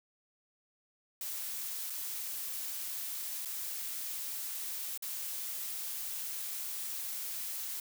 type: noise with dropouts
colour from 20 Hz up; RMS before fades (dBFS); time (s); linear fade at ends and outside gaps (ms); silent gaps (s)
blue; -39; 1.21-7.8; 2; 1.899-1.903 / 3.451-3.456 / 4.976-5.023
effects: none